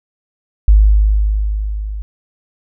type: tone with level ramp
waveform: sine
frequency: 51.91 Hz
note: G#1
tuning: in tune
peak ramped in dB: -3 to -21 dBFS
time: 0.68-2.02 s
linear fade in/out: 0 ms
effects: none